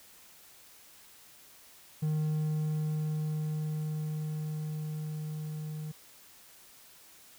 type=tone with level ramp; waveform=triangle; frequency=153.9 Hz; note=D#3; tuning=19 cents flat; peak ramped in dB=-25 to -34 dBFS; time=2.02-5.92 s; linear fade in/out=10 ms; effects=white hiss -56 dBFS RMS until 7.38 s